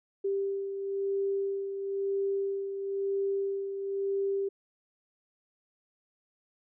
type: beating tone pair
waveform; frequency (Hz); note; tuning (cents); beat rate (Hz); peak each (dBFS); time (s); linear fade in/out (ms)
sine; 393.8 / 394.8; G4 / G4; +8 / +12; 1; -29 / -38; 0.24-4.49; 10
effects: none